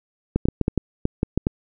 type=clicks; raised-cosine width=3 ms; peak=-6 dBFS; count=10; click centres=0.36 / 0.455 / 0.486 / 0.613 / 0.681 / 0.777 / 1.054 / 1.231 / 1.376 / 1.469 s; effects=none